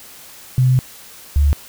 sine tone pair in turn, 128.2 / 71.95 Hz, C3 / D2, -35 / -35 cents, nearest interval minor seventh, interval 1000 cents, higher first, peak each -10 dBFS, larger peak neither, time 0.58-0.79 / 1.36-1.53 s, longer first, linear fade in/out 0 ms, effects white hiss -40 dBFS RMS until 1.68 s

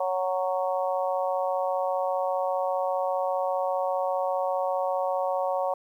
harmonic tone, 185 Hz, F#3, in tune, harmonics 3 / 4 / 5 / 6, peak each -27 / -29 / -32 / -35 dBFS, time 0-5.74 s, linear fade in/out 5 ms, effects 10-bit

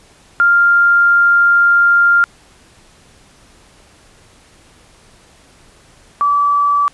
sine tone pair in turn, 1396.9 / 1153.4 Hz, F6 / D6, 0 / -32 cents, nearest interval minor third, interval 332 cents, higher first, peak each -7 / -10 dBFS, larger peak first, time 0.4-2.24 / 6.21-6.88 s, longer first, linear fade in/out 0 ms, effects pink hiss -47 dBFS RMS until 6.93 s + resampled to 24000 Hz

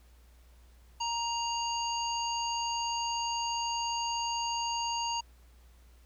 harmonic tone, 937 Hz, A#5, 9 cents sharp, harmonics 1 / 3 / 5 / 7, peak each -32 / -37 / -39 / -40 dBFS, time 1-5.21 s, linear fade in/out 10 ms, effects added 60 Hz sine -55 dBFS peak until 6.05 s + pink hiss -66 dBFS RMS until 6.05 s

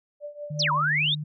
sine tone with tremolo, 587.3 Hz, D5, in tune, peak -31 dBFS, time 0.2-0.82 s, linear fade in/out 50 ms, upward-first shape triangle, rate 5.3 Hz, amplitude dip 90%
sine tone, 150.8 Hz, D3, 46 cents sharp, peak -29 dBFS, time 0.5-1.24 s, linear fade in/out 10 ms
sine exponential two-way sweep, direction down then up, 6350 to 932.3 to 3831 Hz, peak -21 dBFS, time 0.59-1.15 s, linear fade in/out 10 ms, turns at 0.72 s
effects none

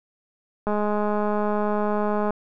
click train, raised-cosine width 1 ms, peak -12 dBFS, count 343, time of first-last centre 0.67-2.306 s, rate 209 Hz, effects none

